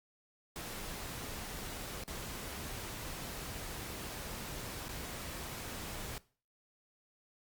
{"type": "noise with dropouts", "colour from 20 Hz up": "pink", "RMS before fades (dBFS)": -43, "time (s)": [0.56, 6.18], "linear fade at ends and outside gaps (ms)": 0, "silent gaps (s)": [[2.037, 2.079], [4.883, 4.891]], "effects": ["noise-tail reverb RT60 0.4 s tail -20 dB re dry", "Opus 48 kbps"]}